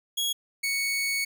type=tone pair in turn; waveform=sawtooth; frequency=3322 / 2221 Hz; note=G#7 / C#7; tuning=0 / +3 cents; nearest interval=perfect fifth; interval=697 cents; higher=first; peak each=-22 dBFS; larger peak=neither; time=0.17-0.33 / 0.63-1.25 s; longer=second; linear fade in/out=10 ms; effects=none